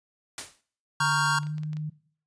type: noise with exponential decay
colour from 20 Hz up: white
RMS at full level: -31 dBFS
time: 0.38-0.61 s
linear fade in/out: 2 ms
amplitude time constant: 48 ms
type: chord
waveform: square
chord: G half-diminished seventh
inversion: first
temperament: equal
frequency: 932.3 / 1108.7 / 1396.9 / 1568 Hz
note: Bb5 / Db6 / F6 / G6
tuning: 0 / 0 / 0 / 0 cents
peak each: -29 dBFS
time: 1-1.39 s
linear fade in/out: 5 ms
type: tone with pitch glide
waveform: sine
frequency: 146.83 to 152.98 Hz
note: D3 to D#3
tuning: 0 to -29 cents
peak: -29 dBFS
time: 1-1.9 s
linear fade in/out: 10 ms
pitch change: +71 cents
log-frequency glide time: 1.37-1.54 s
type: clicks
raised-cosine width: 0.2 ms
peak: -31 dBFS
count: 11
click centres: 1.054 / 1.122 / 1.183 / 1.262 / 1.345 / 1.432 / 1.469 / 1.582 / 1.634 / 1.732 / 1.769 s
effects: noise-tail reverb RT60 0.5 s tail -19 dB re dry + resampled to 22050 Hz